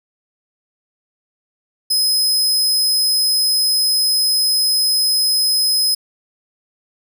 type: tone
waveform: sawtooth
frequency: 5080 Hz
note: D#8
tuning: 35 cents sharp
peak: -11 dBFS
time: 1.9-5.95 s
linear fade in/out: 10 ms
effects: none